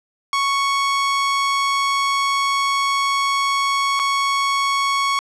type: tone with dropouts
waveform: sawtooth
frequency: 1108.7 Hz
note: C#6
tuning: in tune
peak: -13 dBFS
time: 0.33-5.19 s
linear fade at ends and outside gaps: 1 ms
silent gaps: 3.993-3.997 s
effects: low-pass 7000 Hz 12 dB/octave